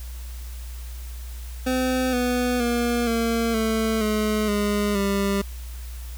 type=tone with pitch steps; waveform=25% pulse; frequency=256.5 / 247.3 / 238.5 / 230 / 221.8 / 213.8 / 206.2 / 198.82 Hz; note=C4 / B3 / A#3 / A#3 / A3 / A3 / G#3 / G3; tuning=-34 / +3 / +40 / -23 / +14 / -49 / -12 / +25 cents; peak=-17 dBFS; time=1.66-5.42 s; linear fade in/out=10 ms; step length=470 ms; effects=added 60 Hz sine -32 dBFS peak until 6.17 s + white hiss -46 dBFS RMS until 6.17 s